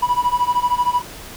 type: tone with tremolo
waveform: triangle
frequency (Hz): 980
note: B5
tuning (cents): -14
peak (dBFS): -9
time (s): 0.02-1.02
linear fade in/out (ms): 10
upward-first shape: sine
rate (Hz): 13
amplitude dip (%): 90
effects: tanh soft clip ceiling -8 dBFS + pink hiss -36 dBFS RMS until 1.36 s